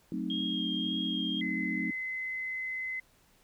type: chord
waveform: sine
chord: F# diminished seventh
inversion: none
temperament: equal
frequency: 185 / 220 / 261.6 / 311.1 Hz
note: F#3 / A3 / C4 / Eb4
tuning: 0 / 0 / 0 / 0 cents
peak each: -37 dBFS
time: 0.12-1.91 s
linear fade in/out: 2 ms
type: tone with vibrato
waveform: sine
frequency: 3241 Hz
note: G#7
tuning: 43 cents flat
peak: -33 dBFS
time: 0.3-1.41 s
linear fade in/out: 2 ms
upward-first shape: sine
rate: 1.8 Hz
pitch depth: 13 cents each way
type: tone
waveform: sine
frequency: 2044 Hz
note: C7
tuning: 41 cents flat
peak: -33 dBFS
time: 1.41-3 s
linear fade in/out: 5 ms
effects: pink hiss -65 dBFS RMS until 3.43 s